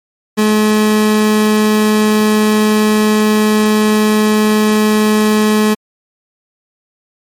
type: tone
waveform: 30% pulse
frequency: 213.6 Hz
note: G#3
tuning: 49 cents sharp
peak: -6 dBFS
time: 0.37-5.75 s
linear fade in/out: 20 ms
effects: MP3 64 kbps